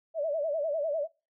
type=tone with vibrato; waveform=sine; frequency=611 Hz; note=D#5; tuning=32 cents flat; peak=-27 dBFS; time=0.14-1.08 s; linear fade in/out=50 ms; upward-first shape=sine; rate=10 Hz; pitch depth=140 cents each way; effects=noise-tail reverb RT60 0.3 s tail -25 dB re dry